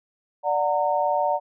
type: chord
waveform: sine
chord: D augmented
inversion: none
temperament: just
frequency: 587.3 / 734.2 / 917.7 Hz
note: D5 / F#5 / A#5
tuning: 0 / -14 / -27 cents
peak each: -24 dBFS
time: 0.43-1.4 s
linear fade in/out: 50 ms
effects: none